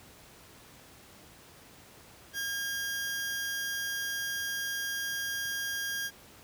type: tone pair together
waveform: sawtooth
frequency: 1620 / 5743 Hz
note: G#6 / F8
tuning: -43 / +47 cents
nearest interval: octave + minor seventh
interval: 2190 cents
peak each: -29 / -39 dBFS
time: 2.33-6.11 s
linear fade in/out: 50 ms
effects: pink hiss -54 dBFS RMS until 6.43 s + high-pass 60 Hz 12 dB/octave